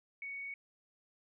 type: tone with frequency modulation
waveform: sine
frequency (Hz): 2231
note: C#7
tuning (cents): +11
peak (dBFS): -40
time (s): 0.22-0.54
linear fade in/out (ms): 2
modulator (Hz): 37.6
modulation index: 0.61
effects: none